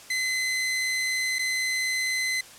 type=tone with dropouts; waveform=sawtooth; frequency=2041 Hz; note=C7; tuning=44 cents flat; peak=-21 dBFS; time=0.1-2.41 s; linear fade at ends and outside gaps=5 ms; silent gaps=1.386-1.391 s; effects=white hiss -47 dBFS RMS until 2.58 s + low-pass 10000 Hz 12 dB/octave

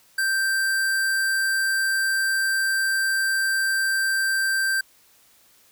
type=tone; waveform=square; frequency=1568 Hz; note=G6; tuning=in tune; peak=-21 dBFS; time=0.18-4.81 s; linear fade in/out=5 ms; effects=white hiss -57 dBFS RMS until 5.71 s

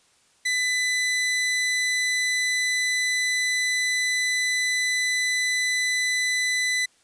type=tone; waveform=sawtooth; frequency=2000 Hz; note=B6; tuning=21 cents sharp; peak=-18 dBFS; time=0.45-6.86 s; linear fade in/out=10 ms; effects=white hiss -61 dBFS RMS until 7.03 s + resampled to 22050 Hz

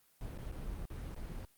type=noise with dropouts; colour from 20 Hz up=brown; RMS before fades=-42 dBFS; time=0.21-1.45 s; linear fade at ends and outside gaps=1 ms; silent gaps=0.376-0.386 / 0.515-0.523 / 0.854-0.902 / 1.146-1.163 s; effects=white hiss -69 dBFS RMS until 1.57 s + Opus 32 kbps

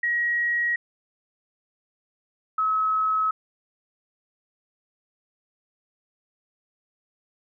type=tone pair in turn; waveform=sine; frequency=1900 / 1285.9 Hz; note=A#6 / E6; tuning=+33 / -43 cents; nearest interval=perfect fifth; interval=676 cents; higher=first; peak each=-21 / -20 dBFS; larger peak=second; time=0.03-0.76 / 2.58-3.31 s; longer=neither; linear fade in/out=5 ms; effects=none

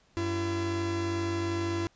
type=tone pair together; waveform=45% pulse; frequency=95 / 337.7 Hz; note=F#2 / E4; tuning=+46 / +42 cents; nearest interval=octave + minor seventh; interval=2196 cents; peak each=-33 / -30 dBFS; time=0.17-1.87 s; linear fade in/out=0 ms; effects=pink hiss -65 dBFS RMS until 1.95 s + resampled to 16000 Hz

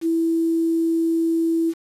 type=tone with quantisation; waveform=sine; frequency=329.6 Hz; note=E4; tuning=in tune; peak=-17 dBFS; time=0.01-1.74 s; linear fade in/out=50 ms; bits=7; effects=resampled to 32000 Hz

